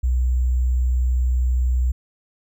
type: tone with sample-and-hold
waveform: sine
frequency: 62.4 Hz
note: B1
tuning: 19 cents sharp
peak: -16 dBFS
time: 0.03-1.92 s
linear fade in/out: 10 ms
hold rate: 7350 Hz
effects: none